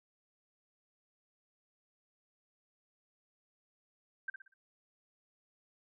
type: tone with echo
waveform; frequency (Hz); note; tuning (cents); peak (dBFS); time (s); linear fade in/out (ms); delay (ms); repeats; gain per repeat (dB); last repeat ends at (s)
sine; 1568; G6; 0; -34; 4.28-4.3; 5; 60; 4; -8; 4.54
effects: none